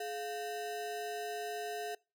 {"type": "ring-modulated tone", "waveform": "square", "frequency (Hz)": 563, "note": "C#5", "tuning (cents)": 27, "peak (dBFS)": -35, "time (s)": [0, 1.95], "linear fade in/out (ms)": 5, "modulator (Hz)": 140, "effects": ["noise-tail reverb RT60 0.3 s tail -25 dB re dry"]}